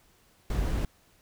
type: noise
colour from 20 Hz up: brown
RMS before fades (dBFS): -28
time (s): 0.5-0.85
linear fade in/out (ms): 2
effects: pink hiss -63 dBFS RMS until 1.21 s